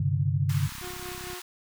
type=chord; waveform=sine; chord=G suspended fourth; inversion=none; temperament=equal with one note detuned; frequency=98 / 132.72 / 146.83 Hz; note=G2 / C3 / D3; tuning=0 / +25 / 0 cents; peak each=-27 dBFS; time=0-0.68 s; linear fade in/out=5 ms
type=high-pass noise; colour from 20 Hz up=pink; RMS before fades=-41 dBFS; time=0.49-1.42 s; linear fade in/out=5 ms; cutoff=930 Hz; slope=48 dB/octave
type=click train; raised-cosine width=5 ms; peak=-32 dBFS; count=25; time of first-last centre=0.6-1.332 s; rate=32.8 Hz
type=tone with tremolo; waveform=sawtooth; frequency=360.6 Hz; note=F#4; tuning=45 cents flat; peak=-33 dBFS; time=0.81-1.41 s; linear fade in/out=20 ms; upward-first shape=triangle; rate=4.5 Hz; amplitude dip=60%
effects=none